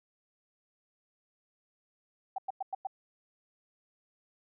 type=tone bursts; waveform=sine; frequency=768 Hz; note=G5; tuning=36 cents flat; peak=-31 dBFS; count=5; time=2.36-2.871 s; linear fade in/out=5 ms; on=23 ms; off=99 ms; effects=none